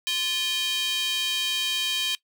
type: tone with high-pass filter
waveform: square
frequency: 349.2 Hz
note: F4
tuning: in tune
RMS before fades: -26 dBFS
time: 0.07-2.15 s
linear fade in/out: 0 ms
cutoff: 3000 Hz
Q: 4.1
effects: noise-tail reverb RT60 0.1 s tail -20 dB re dry